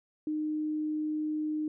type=tone; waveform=sine; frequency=306.4 Hz; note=D#4; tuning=27 cents flat; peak=-29 dBFS; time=0.27-1.68 s; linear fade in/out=2 ms; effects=none